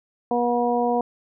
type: harmonic tone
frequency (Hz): 241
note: B3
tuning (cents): -42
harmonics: 1 / 2 / 3 / 4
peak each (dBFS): -25 / -23 / -23 / -28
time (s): 0.31-1.01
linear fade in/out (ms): 2
effects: none